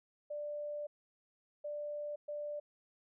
sine tone bursts at uneven times, 590 Hz, D5, 8 cents sharp, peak -38 dBFS, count 3, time 0.3-0.87 / 1.64-2.16 / 2.28-2.6 s, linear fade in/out 10 ms, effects none

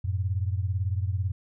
sine beating tone pair, 90.9 / 108.9 Hz, F#2 / A2, -30 / -17 cents, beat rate 18 Hz, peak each -26 / -30 dBFS, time 0.04-1.32 s, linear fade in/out 10 ms, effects none

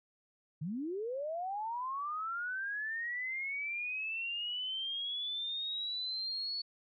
sine linear sweep, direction up, 138.59 to 4435 Hz, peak -35 dBFS, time 0.61-6.62 s, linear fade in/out 10 ms, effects none

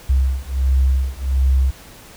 sine beating tone pair, 65.41 / 66.81 Hz, C2 / C2, 0 / +37 cents, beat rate 1.4 Hz, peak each -17 dBFS, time 0.09-1.71 s, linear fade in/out 10 ms, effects pink hiss -42 dBFS RMS until 2.16 s

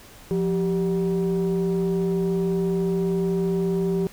sine tone pair together, 174.61 / 390.2 Hz, F3 / G4, 0 / -8 cents, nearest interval octave + major second, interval 1392 cents, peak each -21 dBFS, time 0.31-4.07 s, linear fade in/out 0 ms, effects tanh soft clip ceiling -17 dBFS + pink hiss -47 dBFS RMS until 4.12 s

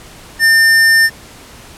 square tone, 1800 Hz, A6, 39 cents sharp, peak -7 dBFS, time 0.39-1.1 s, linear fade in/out 50 ms, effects pink hiss -37 dBFS RMS until 1.77 s + low-pass 12000 Hz 12 dB/octave

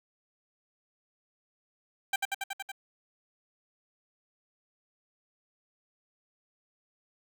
15% pulse tone with echo, 784 Hz, G5, in tune, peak -19 dBFS, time 2.13-2.16 s, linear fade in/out 5 ms, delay 93 ms, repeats 6, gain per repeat -2 dB, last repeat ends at 2.718 s, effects none

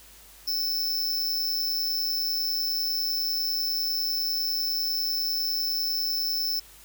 square tone with amplitude modulation, 5274 Hz, E8, in tune, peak -22 dBFS, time 0.47-6.6 s, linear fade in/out 10 ms, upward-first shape sine, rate 170 Hz, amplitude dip 75%, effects added 50 Hz sine -56 dBFS peak until 6.84 s + white hiss -51 dBFS RMS until 6.84 s

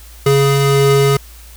square tone pair together, 138.59 / 417.3 Hz, C#3 / G#4, 0 / +8 cents, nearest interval octave + perfect fifth, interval 1908 cents, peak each -13 dBFS, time 0.26-1.17 s, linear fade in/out 5 ms, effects added 57 Hz sine -36 dBFS peak until 1.56 s + white hiss -42 dBFS RMS until 1.56 s

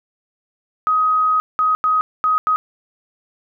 sine tone bursts at uneven times, 1259 Hz, D#6, 20 cents sharp, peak -13 dBFS, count 5, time 0.87-1.4 / 1.59-1.75 / 1.84-2.01 / 2.24-2.38 / 2.47-2.56 s, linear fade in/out 0 ms, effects none

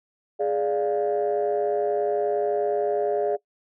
sine chord, D diminished, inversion second, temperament equal, 415.3 / 587.3 / 698.5 Hz, Ab4 / D5 / F5, 0 / 0 / 0 cents, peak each -23 / -25 / -27 dBFS, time 0.39-3.37 s, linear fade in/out 20 ms, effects noise-tail reverb RT60 0.1 s tail -21 dB re dry + tanh soft clip ceiling -15 dBFS

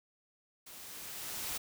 white noise with level ramp, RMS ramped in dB -51 to -37 dBFS, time 0.66-1.58 s, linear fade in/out 10 ms, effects none

